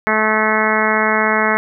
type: harmonic tone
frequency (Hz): 216.7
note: A3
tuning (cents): -26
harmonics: 1 / 2 / 3 / 4 / 5 / 6 / 7 / 8 / 9 / 10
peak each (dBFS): -22 / -22 / -22 / -22 / -22 / -22 / -22 / -22 / -22 / -22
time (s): 0.07-1.57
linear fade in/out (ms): 0
effects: none